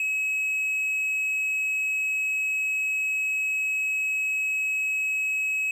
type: tone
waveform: triangle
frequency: 2562 Hz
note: E7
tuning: 50 cents flat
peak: -22 dBFS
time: 0-5.71 s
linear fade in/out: 2 ms
effects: none